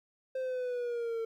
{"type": "linear sweep", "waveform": "triangle", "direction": "down", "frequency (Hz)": [523.3, 450], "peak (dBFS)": -30, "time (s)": [0.35, 1.25], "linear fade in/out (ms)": 5, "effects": ["12-bit"]}